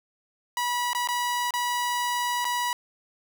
sawtooth tone with dropouts, 973 Hz, B5, 26 cents flat, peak -21 dBFS, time 0.57-2.73 s, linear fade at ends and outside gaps 1 ms, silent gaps 0.932-0.949 / 1.074-1.087 / 1.507-1.538 / 2.445-2.451 s, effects none

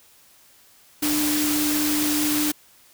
sine tone in noise, 299.2 Hz, D4, 32 cents sharp, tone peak -22 dBFS, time 1.02-2.52 s, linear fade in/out 10 ms, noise white, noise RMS -25 dBFS, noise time 1.02-2.52 s, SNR 0 dB, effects white hiss -54 dBFS RMS until 2.93 s

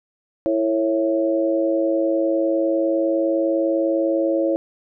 harmonic tone with a mistuned harmonic, 110 Hz, A2, in tune, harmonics 3 / 4 / 5 / 6, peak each -20 / -30 / -20 / -29 dBFS, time 0.46-4.56 s, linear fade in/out 0 ms, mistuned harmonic 4, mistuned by +40 cents, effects none

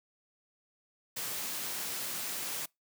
white high-pass noise, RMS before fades -37 dBFS, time 1.16-2.66 s, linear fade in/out 10 ms, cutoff 110 Hz, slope 96 dB/octave, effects noise-tail reverb RT60 0.2 s tail -26 dB re dry

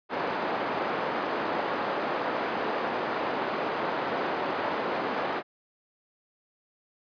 white band-pass noise, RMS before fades -30 dBFS, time 0.09-5.43 s, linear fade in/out 50 ms, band 280 to 1000 Hz, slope 12 dB/octave, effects resampled to 11025 Hz

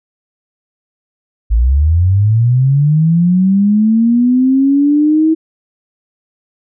sine linear sweep, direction up, 51.91 to 322.4 Hz, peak -7 dBFS, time 1.5-5.35 s, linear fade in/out 20 ms, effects none

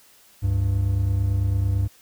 triangle tone pair together, 69.9 / 98.85 Hz, C#2 / G2, +15 / +15 cents, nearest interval tritone, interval 600 cents, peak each -23 / -18 dBFS, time 0.42-1.88 s, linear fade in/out 20 ms, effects white hiss -54 dBFS RMS until 2.01 s

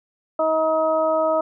harmonic tone, 317.3 Hz, D#4, 34 cents sharp, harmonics 1 / 2 / 3 / 4, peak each -29 / -18 / -27 / -25 dBFS, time 0.39-1.41 s, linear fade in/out 5 ms, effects none

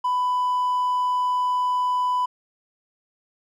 triangle tone, 996 Hz, B5, 14 cents sharp, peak -17 dBFS, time 0.04-2.26 s, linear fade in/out 10 ms, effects tanh soft clip ceiling -14 dBFS

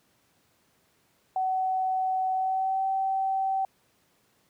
sine tone with pitch glide, 753 to 770.2 Hz, F#5 to G5, +30 to -31 cents, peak -24 dBFS, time 1.36-3.65 s, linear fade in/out 2 ms, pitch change +39 cents, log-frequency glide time 2.32-2.86 s, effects pink hiss -67 dBFS RMS until 4.49 s + high-pass 100 Hz 12 dB/octave

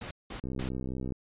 pink noise bursts, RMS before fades -40 dBFS, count 3, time 0.01-0.69 s, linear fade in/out 5 ms, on 100 ms, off 190 ms
click train, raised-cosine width 3 ms, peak -23 dBFS, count 45, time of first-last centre 0.44-1.122 s, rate 64.5 Hz
effects resampled to 8000 Hz

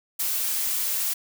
blue noise, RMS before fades -26 dBFS, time 0.19-1.14 s, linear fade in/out 10 ms, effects none

